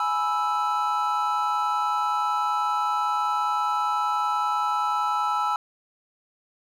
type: chord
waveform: triangle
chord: E major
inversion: first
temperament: equal with one note detuned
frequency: 837.4 / 987.8 / 1318.5 Hz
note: G#5 / B5 / E6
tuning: +14 / 0 / 0 cents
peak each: -25 / -27 / -23 dBFS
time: 0-5.56 s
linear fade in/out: 2 ms
effects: none